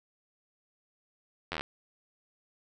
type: slowing click train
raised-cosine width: 0.3 ms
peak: -17 dBFS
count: 8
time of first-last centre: 1.52-1.61 s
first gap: 11 ms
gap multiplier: 1.05
effects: none